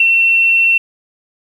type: tone with ADSR envelope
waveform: sine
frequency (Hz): 2707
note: E7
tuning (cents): +45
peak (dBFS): -6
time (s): 0-0.78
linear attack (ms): 4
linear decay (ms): 37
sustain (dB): -2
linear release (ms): 6
effects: 7-bit